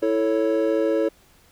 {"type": "chord", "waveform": "triangle", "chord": "A major", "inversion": "second", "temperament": "equal with one note detuned", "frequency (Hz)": [328.3, 440, 554.4], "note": ["E4", "A4", "C#5"], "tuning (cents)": [-7, 0, 0], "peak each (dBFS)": -21, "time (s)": [0.02, 1.09], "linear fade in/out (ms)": 10, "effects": ["pink hiss -56 dBFS RMS until 1.51 s"]}